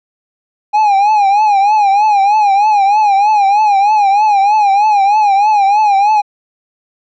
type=tone with vibrato; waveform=triangle; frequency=821 Hz; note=G#5; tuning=20 cents flat; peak=-5 dBFS; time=0.73-6.22 s; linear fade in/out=20 ms; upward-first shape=triangle; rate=3.2 Hz; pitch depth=110 cents each way; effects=resampled to 16000 Hz